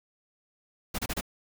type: noise bursts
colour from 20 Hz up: pink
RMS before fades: -31 dBFS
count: 4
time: 0.94-1.211 s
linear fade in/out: 10 ms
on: 46 ms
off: 29 ms
effects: none